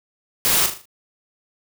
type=noise with echo; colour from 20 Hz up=white; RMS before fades=-18 dBFS; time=0.45-0.66 s; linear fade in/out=0 ms; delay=39 ms; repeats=5; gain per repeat=-7 dB; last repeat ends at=0.855 s; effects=none